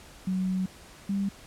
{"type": "tone pair in turn", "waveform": "sine", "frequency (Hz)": [186.7, 197.8], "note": ["F#3", "G3"], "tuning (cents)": [16, 16], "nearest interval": "minor second", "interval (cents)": 100, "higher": "second", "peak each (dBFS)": -25, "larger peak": "neither", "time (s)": [[0.27, 0.66], [1.09, 1.29]], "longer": "first", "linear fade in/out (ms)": 5, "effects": ["pink hiss -50 dBFS RMS until 1.46 s", "low-pass 11000 Hz 12 dB/octave"]}